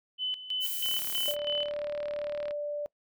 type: tone with tremolo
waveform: sine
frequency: 3019 Hz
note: F#7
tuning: 34 cents sharp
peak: -28 dBFS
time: 0.18-1.72 s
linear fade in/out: 50 ms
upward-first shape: square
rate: 3.1 Hz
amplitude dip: 75%
type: noise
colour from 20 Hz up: violet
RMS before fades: -34 dBFS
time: 0.6-1.36 s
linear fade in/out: 50 ms
type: click train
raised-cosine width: 0.3 ms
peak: -27 dBFS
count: 63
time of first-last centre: 0.86-2.509 s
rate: 37.6 Hz
type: tone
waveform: sine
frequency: 587.3 Hz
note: D5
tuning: in tune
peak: -31 dBFS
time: 1.28-2.86 s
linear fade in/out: 0 ms
effects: noise-tail reverb RT60 0.1 s tail -24 dB re dry